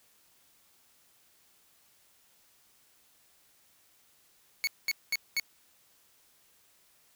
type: tone bursts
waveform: 25% pulse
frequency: 2217 Hz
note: C#7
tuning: in tune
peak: -23 dBFS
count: 4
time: 4.64-5.398 s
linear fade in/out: 0 ms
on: 32 ms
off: 210 ms
effects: white hiss -65 dBFS RMS until 7.15 s